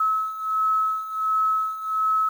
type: beating tone pair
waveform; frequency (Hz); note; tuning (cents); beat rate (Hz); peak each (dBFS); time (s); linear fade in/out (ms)
sine; 1291 / 1292.4; E6 / E6; -37 / -35; 1.4; -26 / -22; 0-2.29; 5
effects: 8-bit